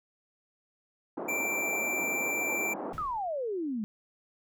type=band-pass noise; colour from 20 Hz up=pink; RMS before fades=-37 dBFS; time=1.17-2.93 s; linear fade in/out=5 ms; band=260 to 1000 Hz; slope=24 dB/octave
type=tone; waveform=square; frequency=2349 Hz; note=D7; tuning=in tune; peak=-30 dBFS; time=1.28-2.74 s; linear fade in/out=10 ms
type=noise with exponential decay; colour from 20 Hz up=brown; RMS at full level=-36 dBFS; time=2.93-3.35 s; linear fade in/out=2 ms; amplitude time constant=90 ms
type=exponential sweep; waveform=sine; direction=down; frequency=1319 to 203.3 Hz; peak=-30 dBFS; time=2.98-3.84 s; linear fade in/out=0 ms
effects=none